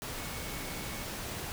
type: tone in noise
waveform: sine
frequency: 2211 Hz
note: C#7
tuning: 5 cents flat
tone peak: -49 dBFS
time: 0.18-1.03 s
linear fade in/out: 0 ms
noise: pink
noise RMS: -39 dBFS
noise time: 0.02-1.52 s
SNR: -13 dB
effects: none